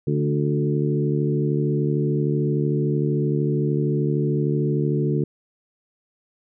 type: harmonic tone with a mistuned harmonic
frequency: 73.2 Hz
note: D2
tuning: 5 cents flat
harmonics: 2 / 3 / 4 / 5 / 6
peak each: -21 / -28 / -28 / -26 / -29 dBFS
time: 0.07-5.24 s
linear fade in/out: 5 ms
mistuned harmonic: 4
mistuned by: +16 cents
effects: none